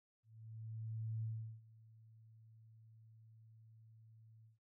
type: tone with ADSR envelope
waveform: sine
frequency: 111.2 Hz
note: A2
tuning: 19 cents sharp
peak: -38 dBFS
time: 0.23-4.59 s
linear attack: 1000 ms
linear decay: 380 ms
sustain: -22 dB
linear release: 140 ms
effects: none